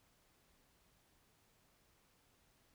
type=silence; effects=pink hiss -73 dBFS RMS until 2.74 s